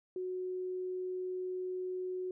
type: tone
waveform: sine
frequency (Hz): 367.9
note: F#4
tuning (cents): -10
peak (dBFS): -35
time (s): 0.16-2.31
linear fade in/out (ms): 2
effects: none